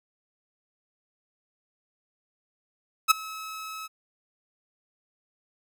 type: tone with ADSR envelope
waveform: sawtooth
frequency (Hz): 1291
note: E6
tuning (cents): -37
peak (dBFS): -9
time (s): 3.08-3.88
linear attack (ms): 29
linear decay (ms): 11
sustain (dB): -23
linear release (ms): 25
effects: none